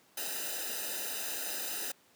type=noise with comb filter; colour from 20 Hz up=white; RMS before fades=-37 dBFS; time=0.17-1.92 s; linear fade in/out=5 ms; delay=0.9 ms; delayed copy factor=-0.9; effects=pink hiss -64 dBFS RMS until 2.15 s + high-pass 200 Hz 12 dB/octave